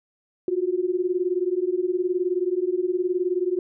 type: beating tone pair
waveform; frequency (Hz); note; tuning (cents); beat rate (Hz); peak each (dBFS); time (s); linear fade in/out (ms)
sine; 352.5 / 371.5; F4 / F#4; +16 / +7; 19; -24; 0.48-3.59; 2
effects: none